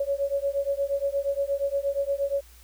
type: beating tone pair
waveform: sine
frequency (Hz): 554.4 / 562.9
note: C#5 / C#5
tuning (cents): 0 / +26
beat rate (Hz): 8.5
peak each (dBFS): -27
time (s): 0-2.41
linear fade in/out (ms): 5
effects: added 60 Hz sine -50 dBFS peak until 2.63 s + white hiss -55 dBFS RMS until 2.63 s